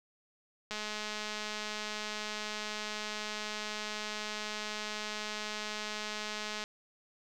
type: click train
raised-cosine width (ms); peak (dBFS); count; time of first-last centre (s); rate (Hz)
0.2; -21; 1258; 0.71-6.639; 212
effects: none